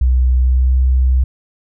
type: tone with pitch glide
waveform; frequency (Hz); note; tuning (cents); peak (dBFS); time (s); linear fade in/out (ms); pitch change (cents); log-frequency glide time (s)
sine; 63 to 64.14; B1 to C2; +35 to -34; -9; 0.01-1.24; 5; +31; 0.38-0.73
effects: none